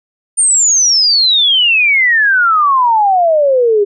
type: exponential sweep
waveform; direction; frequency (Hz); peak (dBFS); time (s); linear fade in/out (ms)
sine; down; 9050 to 397; -7; 0.37-3.85; 20
effects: none